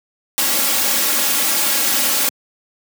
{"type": "noise with comb filter", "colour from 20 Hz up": "white", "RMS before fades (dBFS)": -17, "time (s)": [0.38, 2.29], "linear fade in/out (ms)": 0, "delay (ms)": 3.6, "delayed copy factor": 0.7, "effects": ["high-pass 150 Hz 12 dB/octave"]}